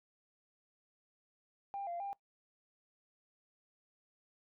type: tone with pitch steps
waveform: sine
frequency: 796 / 691 / 797 Hz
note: G5 / F5 / G5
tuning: +26 / -19 / +28 cents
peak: -37 dBFS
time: 1.74-2.13 s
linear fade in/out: 0 ms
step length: 130 ms
effects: noise-tail reverb RT60 0.1 s tail -21 dB re dry + tanh soft clip ceiling -34 dBFS